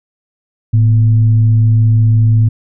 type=tone with frequency modulation; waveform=sine; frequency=110.8 Hz; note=A2; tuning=13 cents sharp; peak=-6 dBFS; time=0.73-2.49 s; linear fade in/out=10 ms; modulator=136 Hz; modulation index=0.25; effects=none